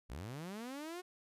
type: linear sweep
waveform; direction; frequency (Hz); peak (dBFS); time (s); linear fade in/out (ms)
sawtooth; up; 49 to 370; -39; 0.09-1.02; 20
effects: resampled to 32000 Hz